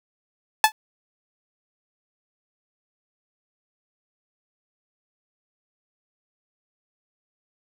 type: tone with exponential decay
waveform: sawtooth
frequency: 868 Hz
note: A5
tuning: 24 cents flat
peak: -4 dBFS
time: 0.64-0.72 s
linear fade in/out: 1 ms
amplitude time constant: 17 ms
effects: none